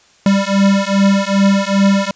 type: beating tone pair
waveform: square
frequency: 196 / 198.5 Hz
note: G3 / G3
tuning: 0 / +22 cents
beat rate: 2.5 Hz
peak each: -14 dBFS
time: 0.26-2.11 s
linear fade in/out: 2 ms
effects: white hiss -50 dBFS RMS until 2.15 s + resampled to 16000 Hz